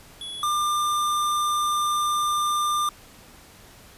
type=tone pair in turn; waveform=square; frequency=3384 / 1196.4 Hz; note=G#7 / D6; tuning=+32 / +32 cents; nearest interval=octave + tritone; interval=1800 cents; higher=first; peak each=-33 / -22 dBFS; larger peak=second; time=0.21-0.43 / 0.43-2.89 s; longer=second; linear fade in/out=2 ms; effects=pink hiss -49 dBFS RMS until 3.97 s + resampled to 32000 Hz